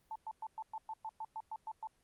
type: tone bursts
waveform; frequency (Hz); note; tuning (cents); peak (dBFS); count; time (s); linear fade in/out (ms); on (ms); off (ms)
sine; 880; A5; 0; -39; 12; 0.11-1.872; 2; 46; 110
effects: pink hiss -74 dBFS RMS until 2.03 s + Opus 32 kbps